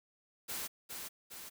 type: noise with echo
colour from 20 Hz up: white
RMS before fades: -40 dBFS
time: 0.48-0.68 s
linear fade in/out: 20 ms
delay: 410 ms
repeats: 2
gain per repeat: -4 dB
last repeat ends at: 1.5 s
effects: none